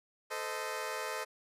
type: chord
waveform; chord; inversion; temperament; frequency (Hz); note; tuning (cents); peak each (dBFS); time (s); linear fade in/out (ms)
15% pulse; A diminished; none; equal with one note detuned; 440 / 516 / 622.3; A4 / C5 / Eb5; 0 / -24 / 0; -34 / -34 / -34; 0.3-1.25; 20
effects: resampled to 32000 Hz